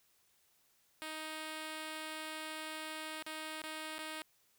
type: tone with dropouts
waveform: 5% pulse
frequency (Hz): 312.7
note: D#4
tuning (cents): +9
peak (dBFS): -30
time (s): 1.02-4.22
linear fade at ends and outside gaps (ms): 0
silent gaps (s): 3.224-3.265 / 3.619-3.639 / 3.982-3.99
effects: white hiss -72 dBFS RMS until 4.58 s